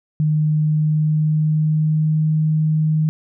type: tone with pitch glide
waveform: sine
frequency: 153.2 to 155.61 Hz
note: D#3 to D#3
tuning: -27 to +1 cents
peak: -14 dBFS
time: 0.2-3.09 s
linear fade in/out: 0 ms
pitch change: +28 cents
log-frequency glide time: 0.59-2.27 s
effects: none